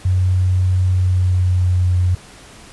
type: tone with pitch glide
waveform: sine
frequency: 92.1 to 90.26 Hz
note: F#2 to F#2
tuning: -7 to -42 cents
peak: -12 dBFS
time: 0.05-2.15 s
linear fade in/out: 5 ms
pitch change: -35 cents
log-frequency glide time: 0.9-1.83 s
effects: pink hiss -41 dBFS RMS until 2.72 s + resampled to 24000 Hz